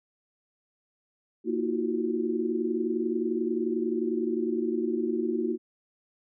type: tone cluster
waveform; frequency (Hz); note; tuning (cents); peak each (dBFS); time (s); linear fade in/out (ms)
sine; 232.5 / 320.6 / 352 / 371.7; A#3 / E4 / F4 / F#4; -4 / -48 / +14 / +8; -31; 1.44-5.58; 50
effects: none